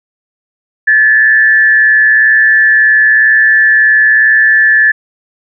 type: tone with frequency modulation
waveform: sine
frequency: 1739 Hz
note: A6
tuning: 21 cents flat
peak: -4 dBFS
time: 0.87-4.92 s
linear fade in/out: 10 ms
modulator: 123 Hz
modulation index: 0.52
effects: none

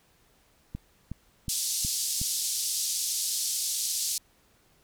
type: click train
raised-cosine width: 5 ms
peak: -22 dBFS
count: 5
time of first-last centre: 0.75-2.215 s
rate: 2.73 Hz
type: band-pass noise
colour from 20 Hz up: pink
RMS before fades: -30 dBFS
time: 1.49-4.18 s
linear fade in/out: 2 ms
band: 4500 to 12000 Hz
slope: 24 dB/octave
effects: pink hiss -64 dBFS RMS until 4.83 s

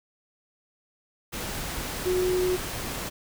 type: tone in noise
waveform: sine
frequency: 365.6 Hz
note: F#4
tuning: 21 cents flat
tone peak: -22 dBFS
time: 2.05-2.57 s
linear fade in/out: 20 ms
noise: pink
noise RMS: -33 dBFS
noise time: 1.32-3.1 s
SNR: +8 dB
effects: none

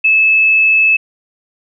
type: tone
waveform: sine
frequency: 2607 Hz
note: E7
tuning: 20 cents flat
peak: -7 dBFS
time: 0.04-0.97 s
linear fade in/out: 10 ms
effects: none

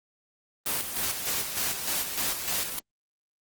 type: noise with tremolo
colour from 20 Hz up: white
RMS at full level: -28 dBFS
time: 0.66-2.79 s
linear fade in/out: 2 ms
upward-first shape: square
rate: 3.3 Hz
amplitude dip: 50%
effects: Opus 24 kbps

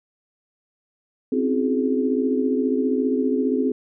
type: tone cluster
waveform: sine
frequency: 259.7 / 274.6 / 321 / 365.6 / 423.3 Hz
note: C4 / C#4 / E4 / F#4 / G#4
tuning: -13 / -16 / -46 / -21 / +33 cents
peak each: -21 / -29 / -30 / -28 / -24 dBFS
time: 1.32-3.72 s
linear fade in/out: 5 ms
effects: none

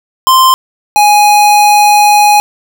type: tone pair in turn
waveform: square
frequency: 1043 / 831.2 Hz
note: C6 / G#5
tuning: -6 / +1 cents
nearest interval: major third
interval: 393 cents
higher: first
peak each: -4 dBFS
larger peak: neither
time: 0.27-0.54 / 0.96-2.4 s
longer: second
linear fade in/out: 0 ms
effects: none

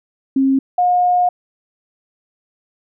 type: tone pair in turn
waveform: sine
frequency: 268.7 / 717.3 Hz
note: C4 / F5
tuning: +46 / +46 cents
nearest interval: octave + perfect fourth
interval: 1700 cents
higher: second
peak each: -11 dBFS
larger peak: neither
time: 0.36-0.59 / 0.78-1.29 s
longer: second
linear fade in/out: 5 ms
effects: none

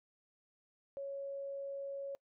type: tone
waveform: sine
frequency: 554.4 Hz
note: C#5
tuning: in tune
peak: -39 dBFS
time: 0.97-2.15 s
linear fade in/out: 0 ms
effects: noise-tail reverb RT60 0.1 s tail -24 dB re dry

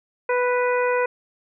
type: harmonic tone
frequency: 493.9 Hz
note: B4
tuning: in tune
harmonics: 1 / 2 / 3 / 4 / 5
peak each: -20 / -25 / -28 / -31 / -32 dBFS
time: 0.29-1.06 s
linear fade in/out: 5 ms
effects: none

